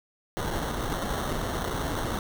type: noise with sample-and-hold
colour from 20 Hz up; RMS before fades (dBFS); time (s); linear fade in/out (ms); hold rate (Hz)
pink; -30; 0.37-2.19; 0; 2450
effects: none